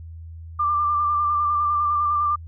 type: tone with vibrato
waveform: sine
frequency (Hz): 1184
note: D6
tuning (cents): +14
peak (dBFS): -18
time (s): 0.59-2.36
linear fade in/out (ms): 10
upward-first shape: square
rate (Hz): 9.9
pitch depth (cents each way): 20
effects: added 82 Hz sine -35 dBFS peak until 2.47 s